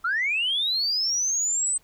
sine linear sweep, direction up, 1304 to 8230 Hz, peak -21 dBFS, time 0.04-1.78 s, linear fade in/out 10 ms, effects tanh soft clip ceiling -17 dBFS + pink hiss -61 dBFS RMS until 1.83 s

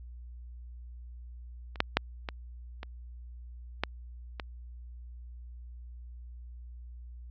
clicks, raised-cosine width 0.3 ms, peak -28 / -7 / -6 / -18 / -23 / -11 / -19 dBFS, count 7, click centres 1.758 / 1.804 / 1.97 / 2.288 / 2.831 / 3.836 / 4.398 s, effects added 60 Hz sine -43 dBFS peak until 7.3 s + low-pass 5000 Hz 12 dB/octave

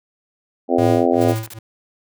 harmonic tone, 85.9 Hz, F2, 28 cents flat, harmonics 3 / 4 / 5 / 6 / 7 / 8 / 9, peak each -19 / -20 / -21 / -22 / -22 / -23 / -24 dBFS, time 0.68-1.35 s, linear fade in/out 50 ms
square tone with tremolo, 111 Hz, A2, 16 cents sharp, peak -19 dBFS, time 0.78-1.59 s, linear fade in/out 5 ms, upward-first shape sine, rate 2.4 Hz, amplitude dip 100%
clicks, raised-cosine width 0.5 ms, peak -29 / -26 dBFS, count 2, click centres 1.141 / 1.475 s
white noise bursts, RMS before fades -35 dBFS, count 5, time 1.21-1.537 s, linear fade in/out 2 ms, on 35 ms, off 38 ms
effects none

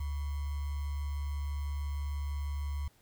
sine tone with sample-and-hold, 71.9 Hz, D2, 36 cents flat, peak -32 dBFS, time 0-2.88 s, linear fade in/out 5 ms, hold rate 1050 Hz, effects pink hiss -66 dBFS RMS until 3.01 s

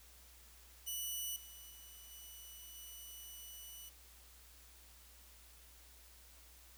5% pulse tone with level steps, 2960 Hz, F#7, in tune, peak -31 / -45 / -47 / -44 / -42 dBFS, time 0.86-3.9 s, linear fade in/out 20 ms, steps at 1.36 / 1.7 / 2.11 / 2.75 s, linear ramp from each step 2 ms, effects added 60 Hz sine -62 dBFS peak until 6.77 s + white hiss -62 dBFS RMS until 6.77 s

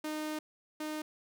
sawtooth tone pair in turn, 307.1 / 307.1 Hz, D#4 / D#4, -23 / -23 cents, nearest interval unison, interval 0 cents, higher neither, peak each -31 / -32 dBFS, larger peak first, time 0.04-0.39 / 0.8-1.02 s, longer first, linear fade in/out 5 ms, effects none

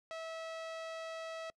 sawtooth tone, 650 Hz, E5, 24 cents flat, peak -37 dBFS, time 0.11-1.5 s, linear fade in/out 0 ms, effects noise-tail reverb RT60 0.1 s tail -26 dB re dry + low-pass 5000 Hz 12 dB/octave

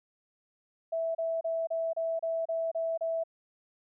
sine tone bursts, 657 Hz, E5, 6 cents flat, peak -28 dBFS, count 9, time 0.92-3.238 s, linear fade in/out 10 ms, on 230 ms, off 31 ms, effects none

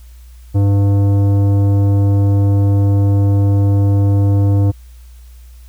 sine tone with tanh clipping, 100 Hz, G2, 35 cents sharp, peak -11 dBFS, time 0.54-4.72 s, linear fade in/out 20 ms, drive 13 dB, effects added 60 Hz sine -35 dBFS peak until 5.68 s + white hiss -52 dBFS RMS until 5.68 s

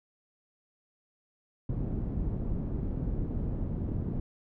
pink low-pass noise, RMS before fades -32 dBFS, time 1.69-4.2 s, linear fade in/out 5 ms, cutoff 260 Hz, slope 12 dB/octave, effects none

